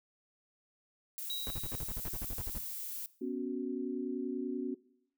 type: noise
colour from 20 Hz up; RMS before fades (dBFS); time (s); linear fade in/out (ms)
violet; -41; 1.18-3.06; 0
type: tone with exponential decay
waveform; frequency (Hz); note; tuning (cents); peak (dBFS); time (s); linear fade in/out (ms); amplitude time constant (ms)
triangle; 3855; B7; -43; -33; 1.3-2.13; 0; 180
type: noise bursts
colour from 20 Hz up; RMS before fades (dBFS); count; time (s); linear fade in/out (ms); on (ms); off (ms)
brown; -39; 14; 1.47-2.581; 0; 32; 51
type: chord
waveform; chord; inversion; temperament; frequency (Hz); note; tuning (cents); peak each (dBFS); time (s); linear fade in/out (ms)
sine; B suspended second; none; equal; 246.9 / 277.2 / 370; B3 / C#4 / F#4; 0 / 0 / 0; -38; 3.21-4.75; 10
effects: noise-tail reverb RT60 0.7 s tail -20 dB re dry